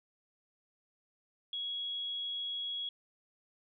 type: tone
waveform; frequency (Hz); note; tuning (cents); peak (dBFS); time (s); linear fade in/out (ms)
sine; 3329; G#7; +3; -35; 1.53-2.89; 2
effects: none